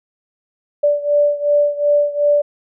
sine beating tone pair, 583 / 585.7 Hz, D5 / D5, -13 / -5 cents, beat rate 2.7 Hz, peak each -14 / -17 dBFS, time 0.83-2.42 s, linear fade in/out 10 ms, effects none

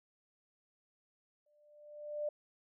sine tone with exponential growth, 594 Hz, D5, 20 cents sharp, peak -32 dBFS, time 1.46-2.29 s, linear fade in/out 5 ms, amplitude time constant 180 ms, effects none

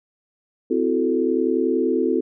sine chord, F# half-diminished seventh, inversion second, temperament equal with one note detuned, 258.3 / 329.6 / 370 / 440 Hz, C4 / E4 / F#4 / A4, -22 / 0 / 0 / 0 cents, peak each -23 dBFS, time 0.7-2.21 s, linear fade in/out 10 ms, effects none

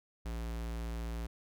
square tone, 57.2 Hz, A#1, 32 cents flat, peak -37 dBFS, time 0.25-1.27 s, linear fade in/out 10 ms, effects none

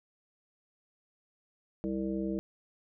harmonic tone, 65.41 Hz, C2, in tune, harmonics 1 / 3 / 5 / 7 / 9, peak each -46 / -34 / -34 / -40 / -43 dBFS, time 1.84-2.39 s, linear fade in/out 0 ms, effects none

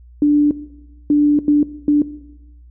sine tone bursts at uneven times, 293.7 Hz, D4, in tune, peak -9 dBFS, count 4, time 0.22-0.51 / 1.1-1.39 / 1.48-1.63 / 1.88-2.02 s, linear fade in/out 2 ms, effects noise-tail reverb RT60 1.0 s tail -17 dB re dry + added 60 Hz sine -40 dBFS peak until 2.7 s

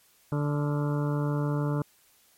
harmonic tone with a mistuned harmonic, 146.3 Hz, D3, 6 cents flat, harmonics 1 / 2 / 3 / 4 / 6 / 7 / 8 / 9 / 10, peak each -26 / -32 / -36 / -38 / -42 / -43 / -44 / -45 / -46 dBFS, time 0.32-1.82 s, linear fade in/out 2 ms, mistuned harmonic 10, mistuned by -64 cents, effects white hiss -62 dBFS RMS until 2.37 s + MP3 64 kbps

